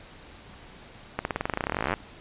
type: accelerating click train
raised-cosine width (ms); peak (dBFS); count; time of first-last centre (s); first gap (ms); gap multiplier
0.5; -11; 28; 1.19-1.939; 61; 0.93
effects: pink hiss -48 dBFS RMS until 2.2 s + resampled to 8000 Hz